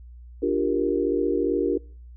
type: chord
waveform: sine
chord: G minor seventh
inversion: second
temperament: equal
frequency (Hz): 293.7 / 349.2 / 392 / 466.2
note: D4 / F4 / G4 / Bb4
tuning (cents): 0 / 0 / 0 / 0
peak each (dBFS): -26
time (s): 0.42-1.78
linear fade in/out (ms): 10
effects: noise-tail reverb RT60 0.5 s tail -25 dB re dry + added 60 Hz sine -41 dBFS peak until 2.16 s